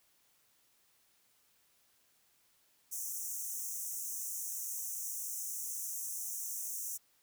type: high-pass noise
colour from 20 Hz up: pink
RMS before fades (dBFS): -40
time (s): 2.91-6.98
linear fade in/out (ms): 20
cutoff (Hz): 5800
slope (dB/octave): 96
effects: white hiss -71 dBFS RMS until 7.22 s